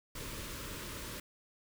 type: band-stop noise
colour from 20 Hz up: pink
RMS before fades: -43 dBFS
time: 0.15-1.2 s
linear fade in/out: 5 ms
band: 630 to 900 Hz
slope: 96 dB/octave
effects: none